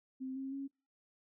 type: tone with pitch steps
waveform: sine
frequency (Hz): 261.6 / 268 / 274.6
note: C4 / C4 / C#4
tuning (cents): 0 / +42 / -16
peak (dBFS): -38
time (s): 0.2-0.68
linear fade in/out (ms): 20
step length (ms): 160
effects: noise-tail reverb RT60 0.3 s tail -24 dB re dry